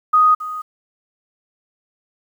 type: tone with echo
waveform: sine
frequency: 1246 Hz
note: D#6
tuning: 2 cents sharp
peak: -9 dBFS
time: 0.13-0.35 s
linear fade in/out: 10 ms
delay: 270 ms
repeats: 1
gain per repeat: -15 dB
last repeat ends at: 0.62 s
effects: 8-bit